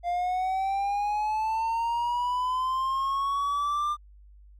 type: linear sweep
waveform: triangle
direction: up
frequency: 694 to 1200 Hz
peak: -23 dBFS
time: 0.03-3.97 s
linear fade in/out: 50 ms
effects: added 50 Hz sine -49 dBFS peak until 4.59 s